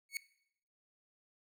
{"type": "tone with exponential growth", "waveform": "sawtooth", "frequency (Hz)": 2217, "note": "C#7", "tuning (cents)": 0, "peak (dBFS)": -28, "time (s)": [0.09, 0.17], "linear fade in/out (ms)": 1, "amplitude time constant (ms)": 16, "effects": ["noise-tail reverb RT60 0.7 s tail -19 dB re dry"]}